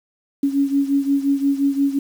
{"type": "beating tone pair", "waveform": "sine", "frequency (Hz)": [277.2, 282.9], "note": ["C#4", "C#4"], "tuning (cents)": [0, 35], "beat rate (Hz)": 5.7, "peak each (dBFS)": [-17, -21], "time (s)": [0.43, 1.99], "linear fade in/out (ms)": 5, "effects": ["7-bit"]}